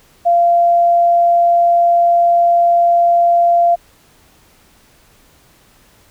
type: tone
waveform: sine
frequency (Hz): 690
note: F5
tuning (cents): -21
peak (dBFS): -8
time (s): 0.25-3.76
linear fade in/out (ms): 20
effects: pink hiss -50 dBFS RMS until 6.1 s